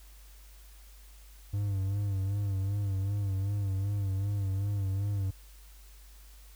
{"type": "tone with vibrato", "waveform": "triangle", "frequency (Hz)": 98.9, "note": "G2", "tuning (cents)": 16, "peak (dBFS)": -26, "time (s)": [1.53, 5.31], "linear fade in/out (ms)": 10, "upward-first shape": "sine", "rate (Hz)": 2.6, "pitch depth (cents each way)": 63, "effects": ["added 50 Hz sine -50 dBFS peak until 6.55 s", "white hiss -59 dBFS RMS until 6.55 s"]}